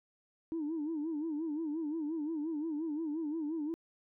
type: tone with vibrato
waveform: sine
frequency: 311.1 Hz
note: D#4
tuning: in tune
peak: -32 dBFS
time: 0.52-3.74 s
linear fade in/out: 0 ms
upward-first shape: sine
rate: 5.7 Hz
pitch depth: 120 cents each way
effects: tanh soft clip ceiling -30 dBFS